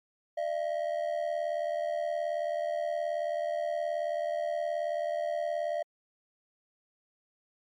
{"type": "ring-modulated tone", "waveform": "triangle", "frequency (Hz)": 639, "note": "D#5", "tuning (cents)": 46, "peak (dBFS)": -24, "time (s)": [0.37, 5.83], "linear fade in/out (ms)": 10, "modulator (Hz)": 39.4, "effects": ["MP3 96 kbps"]}